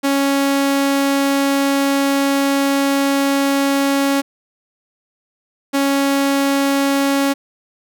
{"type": "tone pair in turn", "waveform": "sawtooth", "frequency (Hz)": [277.2, 277.2], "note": ["C#4", "C#4"], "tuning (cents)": [0, 0], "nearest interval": "unison", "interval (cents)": 0, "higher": "neither", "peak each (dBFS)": -10, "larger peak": "neither", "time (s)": [[0.03, 4.22], [5.73, 7.34]], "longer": "first", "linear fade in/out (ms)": 20, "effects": []}